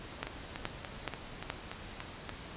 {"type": "two click trains", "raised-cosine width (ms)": 0.3, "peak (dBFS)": [-22, -17], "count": [8, 4], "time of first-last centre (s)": [[0.27, 2.293], [0.23, 1.501]], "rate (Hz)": [3.46, 2.36], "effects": ["pink hiss -46 dBFS RMS until 2.56 s", "resampled to 8000 Hz"]}